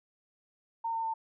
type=tone with pitch steps; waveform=sine; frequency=914 / 905.6 / 897.3 Hz; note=A#5 / A5 / A5; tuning=-34 / +50 / +34 cents; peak=-30 dBFS; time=0.84-1.14 s; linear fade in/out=10 ms; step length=100 ms; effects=none